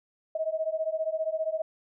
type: beating tone pair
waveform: sine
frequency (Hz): 629 / 644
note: D#5 / E5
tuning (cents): +19 / -41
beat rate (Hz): 15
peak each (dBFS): -30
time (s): 0.35-1.62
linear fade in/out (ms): 5
effects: none